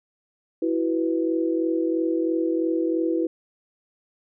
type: chord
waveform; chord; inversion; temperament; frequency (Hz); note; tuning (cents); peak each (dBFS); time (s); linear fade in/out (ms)
sine; E suspended second; none; equal with one note detuned; 329.6 / 372.6 / 493.9; E4 / F#4 / B4; 0 / +12 / 0; -22 / -28 / -28; 0.62-3.27; 5
effects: none